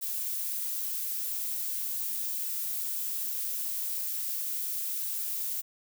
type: noise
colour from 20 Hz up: violet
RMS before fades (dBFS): -33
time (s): 0.01-5.62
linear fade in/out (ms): 20
effects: none